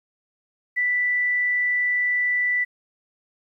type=tone; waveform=sine; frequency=1975.5 Hz; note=B6; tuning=in tune; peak=-19 dBFS; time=0.76-2.65 s; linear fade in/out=20 ms; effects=10-bit